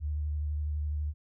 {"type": "tone with vibrato", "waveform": "sine", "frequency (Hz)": 74.8, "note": "D2", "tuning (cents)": 32, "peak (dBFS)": -29, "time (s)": [0, 1.14], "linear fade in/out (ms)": 50, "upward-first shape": "sine", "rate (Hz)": 12, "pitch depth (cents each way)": 26, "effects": []}